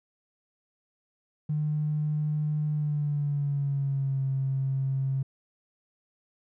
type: tone with pitch glide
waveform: triangle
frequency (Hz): 151.1 to 134.61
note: D3 to C3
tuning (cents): +50 to +50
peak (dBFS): -21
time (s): 1.49-5.23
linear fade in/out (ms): 10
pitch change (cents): -200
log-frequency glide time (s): 2.67-4.24
effects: tanh soft clip ceiling -23 dBFS